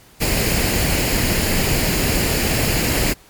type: noise with comb filter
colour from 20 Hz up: pink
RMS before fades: -18 dBFS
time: 0.2-3.14 s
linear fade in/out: 20 ms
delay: 0.42 ms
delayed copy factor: +0.5
effects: pink hiss -48 dBFS RMS until 3.29 s + MP3 96 kbps